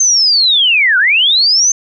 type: linear two-way sweep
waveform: sine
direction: down then up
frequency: 6340 to 1422 to 6340 Hz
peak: -7 dBFS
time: 0-1.72 s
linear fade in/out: 5 ms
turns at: 0.98 s
effects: none